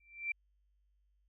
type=tone with exponential growth; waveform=sine; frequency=2349 Hz; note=D7; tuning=in tune; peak=-30 dBFS; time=0-0.32 s; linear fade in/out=5 ms; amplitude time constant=68 ms; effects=added 50 Hz sine -70 dBFS peak until 1.28 s